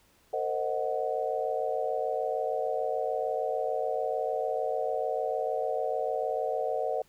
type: chord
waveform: sine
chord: C half-diminished seventh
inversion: third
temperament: equal with one note detuned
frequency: 456.6 / 523.3 / 622.3 / 740 Hz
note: Bb4 / C5 / Eb5 / Gb5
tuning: -36 / 0 / 0 / 0 cents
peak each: -33 dBFS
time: 0.33-7.02 s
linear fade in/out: 5 ms
effects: pink hiss -64 dBFS RMS until 7.08 s